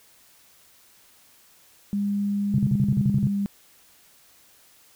sine tone with pitch glide, 202.3 to 200.4 Hz, G#3 to G3, -45 to +38 cents, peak -22 dBFS, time 1.93-3.46 s, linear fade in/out 0 ms, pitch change -17 cents, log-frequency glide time 2.64-3.31 s
sine tone bursts, 135.2 Hz, C#3, 43 cents flat, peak -18 dBFS, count 9, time 2.54-3.272 s, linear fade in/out 2 ms, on 44 ms, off 42 ms
effects white hiss -56 dBFS RMS until 4.95 s

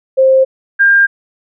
sine tone pair in turn, 528 / 1602.4 Hz, C5 / G6, +16 / +38 cents, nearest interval octave + perfect fifth, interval 1922 cents, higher second, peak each -5 dBFS, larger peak neither, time 0.17-0.45 / 0.79-1.07 s, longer neither, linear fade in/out 20 ms, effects none

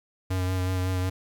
square tone with vibrato, 92.4 Hz, F#2, 2 cents flat, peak -25 dBFS, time 0.3-1.1 s, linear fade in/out 10 ms, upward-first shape sine, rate 5.4 Hz, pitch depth 21 cents each way, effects 10-bit

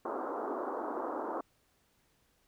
pink band-pass noise, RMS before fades -37 dBFS, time 0.05-1.41 s, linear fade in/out 5 ms, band 270 to 1300 Hz, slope 48 dB/octave, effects pink hiss -72 dBFS RMS until 2.47 s

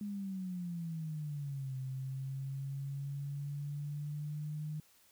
sine exponential two-way sweep, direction down then up, 207.7 to 130.81 to 153.2 Hz, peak -37 dBFS, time 0.01-4.8 s, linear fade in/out 2 ms, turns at 1.76 s, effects white hiss -66 dBFS RMS until 5.11 s

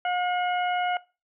harmonic tone with a mistuned harmonic, 718 Hz, F5, 48 cents sharp, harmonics 1 / 2 / 3 / 4, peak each -25 / -31 / -35 / -37 dBFS, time 0.05-0.97 s, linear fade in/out 2 ms, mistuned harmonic 4, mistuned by +30 cents, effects noise-tail reverb RT60 0.3 s tail -21 dB re dry

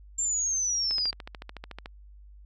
sine linear sweep, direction down, 7380 to 4676 Hz, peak -25 dBFS, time 0.18-1.11 s, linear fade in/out 10 ms
click train, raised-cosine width 0.3 ms, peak -23 dBFS, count 14, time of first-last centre 0.91-1.859 s, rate 13.7 Hz
effects added 50 Hz sine -47 dBFS peak until 2.45 s

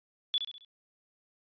sine tone with echo, 3441 Hz, A7, 39 cents flat, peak -25 dBFS, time 0.34-0.38 s, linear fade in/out 0 ms, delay 67 ms, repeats 4, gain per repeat -7 dB, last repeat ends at 0.648 s, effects resampled to 11025 Hz

